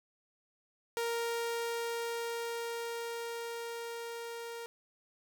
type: tone with level ramp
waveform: sawtooth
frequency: 466.2 Hz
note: A#4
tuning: in tune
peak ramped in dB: -28 to -37 dBFS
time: 0.97-4.66 s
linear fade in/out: 0 ms
effects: none